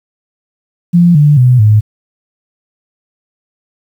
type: tone with pitch steps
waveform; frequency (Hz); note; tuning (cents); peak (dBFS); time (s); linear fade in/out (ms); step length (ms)
sine; 173.4 / 147.51 / 125.48 / 106.74; F3 / D3 / B2 / G#2; -12 / +8 / +28 / +48; -3; 0.93-1.81; 20; 220
effects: 7-bit